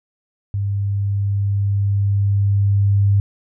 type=tone with level ramp; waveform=sine; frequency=100 Hz; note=G2; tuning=35 cents sharp; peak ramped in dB=-18 to -11 dBFS; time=0.54-3.2 s; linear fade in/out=0 ms; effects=none